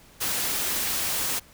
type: noise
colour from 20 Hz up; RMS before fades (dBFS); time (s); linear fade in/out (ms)
white; -27; 0.2-1.4; 20
effects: pink hiss -53 dBFS RMS until 1.53 s